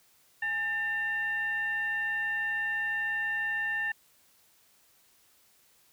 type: tone with frequency modulation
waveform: sine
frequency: 1793 Hz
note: A6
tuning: 32 cents sharp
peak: -28 dBFS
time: 0.42-3.92 s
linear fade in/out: 5 ms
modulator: 963 Hz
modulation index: 0.41
effects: white hiss -64 dBFS RMS until 5.92 s